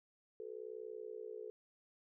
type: tone with amplitude modulation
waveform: sine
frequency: 434.6 Hz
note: A4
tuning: 21 cents flat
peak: -40 dBFS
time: 0.4-1.5 s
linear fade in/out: 0 ms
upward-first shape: sine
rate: 60.5 Hz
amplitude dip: 100%
effects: none